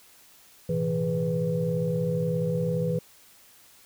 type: tone cluster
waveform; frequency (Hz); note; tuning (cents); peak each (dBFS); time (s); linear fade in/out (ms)
sine; 112.5 / 127.5 / 164.5 / 416.8 / 494.8; A2 / C3 / E3 / G#4 / B4; +39 / -44 / -3 / +6 / +3; -35 / -35 / -26 / -35 / -28; 0.69-2.99; 5
effects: tanh soft clip ceiling -13 dBFS + white hiss -55 dBFS RMS until 3.85 s